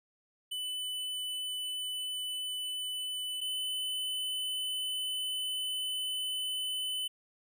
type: tone pair in turn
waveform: square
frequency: 2999 / 3016 Hz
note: F#7 / F#7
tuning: +23 / +32 cents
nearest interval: unison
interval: 9 cents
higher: second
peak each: -35 / -33 dBFS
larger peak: second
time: 0.51-3.41 / 3.41-7.08 s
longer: second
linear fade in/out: 10 ms
effects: none